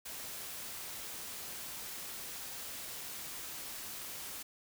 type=noise; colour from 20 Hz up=white; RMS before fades=-44 dBFS; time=0.05-4.43 s; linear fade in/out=10 ms; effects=none